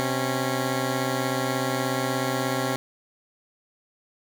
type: tone pair together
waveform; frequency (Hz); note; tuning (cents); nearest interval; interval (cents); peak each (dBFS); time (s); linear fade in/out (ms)
10% pulse; 128.8 / 274.2; C3 / C#4; -27 / -19; octave + minor second; 1308; -18 / -19; 0-2.76; 0
effects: none